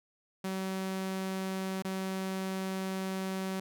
sawtooth tone with dropouts, 190 Hz, F#3, 46 cents sharp, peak -29 dBFS, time 0.44-3.6 s, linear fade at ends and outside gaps 5 ms, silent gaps 1.823-1.847 s, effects none

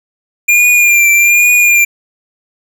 square tone with vibrato, 2400 Hz, D7, 37 cents sharp, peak -6 dBFS, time 0.48-1.85 s, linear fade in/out 10 ms, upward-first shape triangle, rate 1.2 Hz, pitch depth 43 cents each way, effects none

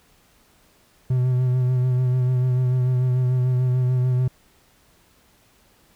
triangle tone with vibrato, 126.6 Hz, B2, 43 cents sharp, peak -15 dBFS, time 1.1-4.28 s, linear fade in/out 5 ms, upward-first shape sine, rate 6.8 Hz, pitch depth 26 cents each way, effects pink hiss -58 dBFS RMS until 5.95 s

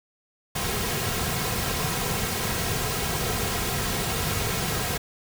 pink noise with comb filter, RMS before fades -27 dBFS, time 0.55-4.98 s, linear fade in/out 10 ms, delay 3.4 ms, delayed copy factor -0.55, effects none

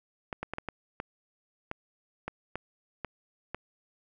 clicks, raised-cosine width 0.5 ms, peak -19 dBFS, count 11, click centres 0.328 / 0.43 / 0.536 / 0.584 / 0.687 / 1.001 / 1.714 / 2.28 / 2.556 / 3.047 / 3.546 s, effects none

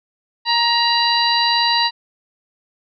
harmonic tone with a mistuned harmonic, 941 Hz, A#5, 16 cents sharp, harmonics 1 / 2 / 3 / 4 / 5, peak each -18 / -23 / -23 / -19 / -21 dBFS, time 0.45-1.91 s, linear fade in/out 50 ms, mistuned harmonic 4, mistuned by +84 cents, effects none

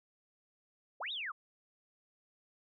sine linear two-way sweep, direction up then down, 394.6 to 3877 to 1055 Hz, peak -37 dBFS, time 1-1.32 s, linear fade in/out 10 ms, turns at 1.12 s, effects none

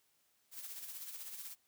blue noise with tremolo, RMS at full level -45 dBFS, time 0.51-1.56 s, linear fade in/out 50 ms, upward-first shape sine, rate 16 Hz, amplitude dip 50%, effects white hiss -75 dBFS RMS until 1.67 s + high-pass 60 Hz 12 dB/octave

